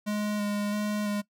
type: tone with vibrato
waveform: square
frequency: 207.6 Hz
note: G#3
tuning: in tune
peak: -28 dBFS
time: 0.06-1.22 s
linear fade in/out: 20 ms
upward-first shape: square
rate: 1.5 Hz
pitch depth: 14 cents each way
effects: noise-tail reverb RT60 0.1 s tail -20 dB re dry

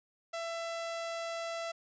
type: tone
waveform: sawtooth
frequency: 668 Hz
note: E5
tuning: 23 cents sharp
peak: -32 dBFS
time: 0.33-1.72 s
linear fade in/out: 10 ms
effects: resampled to 16000 Hz

